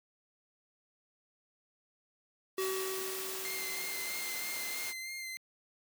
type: noise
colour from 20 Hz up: white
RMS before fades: -40 dBFS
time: 2.57-4.94 s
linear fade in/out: 50 ms
type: tone with exponential decay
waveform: square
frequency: 380 Hz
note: F#4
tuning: 46 cents sharp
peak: -32 dBFS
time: 2.58-4.93 s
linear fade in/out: 2 ms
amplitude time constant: 510 ms
type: tone with vibrato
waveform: sawtooth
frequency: 2093 Hz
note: C7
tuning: in tune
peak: -36 dBFS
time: 3.45-5.37 s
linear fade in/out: 0 ms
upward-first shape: sine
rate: 3.1 Hz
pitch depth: 25 cents each way
effects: high-pass 200 Hz 12 dB/octave